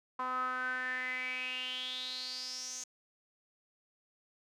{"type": "tone with band-pass filter sweep", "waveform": "sawtooth", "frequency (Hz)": 254.5, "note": "C4", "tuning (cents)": -48, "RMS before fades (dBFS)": -38, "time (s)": [0.19, 2.84], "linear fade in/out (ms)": 5, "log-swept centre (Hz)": [1100, 6500], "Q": 8.5, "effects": []}